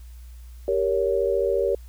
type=chord; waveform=sine; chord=G diminished; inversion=none; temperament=equal with one note detuned; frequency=392 / 466.2 / 561.1 Hz; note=G4 / Bb4 / Db5; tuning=0 / 0 / +21 cents; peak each=-24 dBFS; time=0.68-1.75 s; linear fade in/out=2 ms; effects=added 60 Hz sine -39 dBFS peak until 1.88 s + white hiss -58 dBFS RMS until 1.88 s